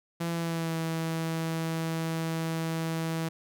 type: tone with pitch glide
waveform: sawtooth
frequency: 168.6 to 162.95 Hz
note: E3 to E3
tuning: +39 to -20 cents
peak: -25 dBFS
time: 0.2-3.29 s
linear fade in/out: 10 ms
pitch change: -59 cents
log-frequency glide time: 0.3-0.76 s
effects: none